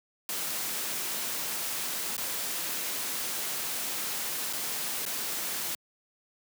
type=noise with dropouts; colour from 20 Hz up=white; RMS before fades=-33 dBFS; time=0.29-5.75 s; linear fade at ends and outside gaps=1 ms; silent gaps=2.167-2.179 / 4.528-4.533 / 5.053-5.063 s; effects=high-pass 150 Hz 12 dB/octave